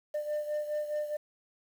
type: beating tone pair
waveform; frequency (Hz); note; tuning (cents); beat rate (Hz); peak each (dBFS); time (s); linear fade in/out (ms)
sine; 598 / 602.8; D5 / D5; +31 / +45; 4.8; -30 / -35; 0.14-1.17; 10
effects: tanh soft clip ceiling -28 dBFS + 9-bit